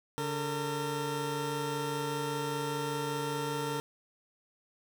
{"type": "tone pair together", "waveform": "20% pulse", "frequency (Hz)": [143.6, 455.9], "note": ["D3", "A#4"], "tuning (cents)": [-39, -39], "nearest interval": "octave + minor sixth", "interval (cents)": 2000, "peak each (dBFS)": [-31, -29], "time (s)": [0.18, 3.8], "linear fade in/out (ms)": 0, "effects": []}